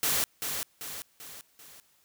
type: noise with echo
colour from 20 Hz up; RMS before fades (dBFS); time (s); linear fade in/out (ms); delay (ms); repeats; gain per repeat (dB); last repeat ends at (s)
white; -27; 0.03-0.24; 0; 390; 4; -6; 1.8
effects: white hiss -66 dBFS RMS until 2.04 s